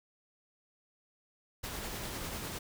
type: noise with tremolo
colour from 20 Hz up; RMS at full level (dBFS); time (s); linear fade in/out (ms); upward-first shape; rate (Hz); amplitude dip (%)
pink; -39; 1.63-2.59; 10; sine; 10; 25
effects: none